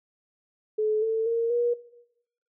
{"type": "tone with pitch steps", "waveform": "sine", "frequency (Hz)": [429.8, 445.5, 461.7, 478.5], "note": ["A4", "A4", "A#4", "A#4"], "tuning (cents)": [-41, 22, -17, 45], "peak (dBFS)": -22, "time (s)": [0.78, 1.74], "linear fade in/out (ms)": 10, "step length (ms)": 240, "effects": ["noise-tail reverb RT60 0.8 s tail -17 dB re dry"]}